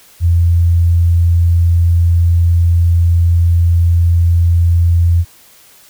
sine tone, 85.3 Hz, F2, 40 cents flat, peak -7 dBFS, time 0.2-5.25 s, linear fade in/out 50 ms, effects white hiss -44 dBFS RMS until 5.89 s

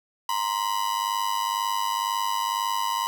45% pulse ring-modulated tone, 987.8 Hz, B5, in tune, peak -21 dBFS, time 0.29-3.07 s, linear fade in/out 0 ms, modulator 51 Hz, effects none

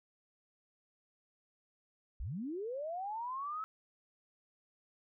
sine linear sweep, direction up, 40.92 to 1310 Hz, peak -37 dBFS, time 2.2-3.64 s, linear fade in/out 0 ms, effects none

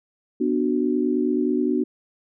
sine chord, B minor, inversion none, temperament just, 246.9 / 296.3 / 370.4 Hz, B3 / D4 / F#4, 0 / +15 / +2 cents, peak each -23 / -23 / -24 dBFS, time 0.4-1.84 s, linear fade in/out 10 ms, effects none

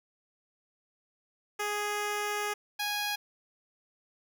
10% pulse tone pair in turn, 415.3 / 827 Hz, G#4 / G#5, 0 / -8 cents, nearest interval octave, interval 1192 cents, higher second, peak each -22 dBFS, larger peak neither, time 1.59-2.54 / 2.79-3.16 s, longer first, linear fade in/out 10 ms, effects none

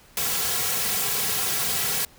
white noise with comb filter, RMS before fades -25 dBFS, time 0.17-2.05 s, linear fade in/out 2 ms, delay 3.3 ms, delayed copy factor -0.9, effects pink hiss -53 dBFS RMS until 2.18 s

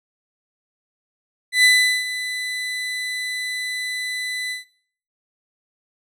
30% pulse tone with ADSR envelope, 2000 Hz, B6, 21 cents sharp, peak -7 dBFS, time 1.52-4.65 s, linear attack 120 ms, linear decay 400 ms, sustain -14 dB, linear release 140 ms, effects noise-tail reverb RT60 0.6 s tail -21 dB re dry + low-pass 11000 Hz 12 dB/octave

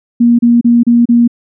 sine tone bursts, 237 Hz, A#3, 29 cents sharp, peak -4 dBFS, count 5, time 0.2-1.278 s, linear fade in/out 10 ms, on 190 ms, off 32 ms, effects none

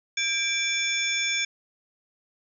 sine tone cluster, 1611 / 2339 / 3482 / 5370 / 6640 Hz, G6 / D7 / A7 / E8 / G#8, +47 / -8 / -19 / +31 / -1 cents, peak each -35 / -26 / -30 / -34 / -32 dBFS, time 0.17-1.45 s, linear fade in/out 5 ms, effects none

